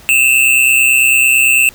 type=tone pair together; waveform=square; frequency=2600 / 2729 Hz; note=E7 / F7; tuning=-24 / -41 cents; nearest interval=minor second; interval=83 cents; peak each=-11 dBFS; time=0.09-1.69 s; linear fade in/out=0 ms; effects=pink hiss -40 dBFS RMS until 1.74 s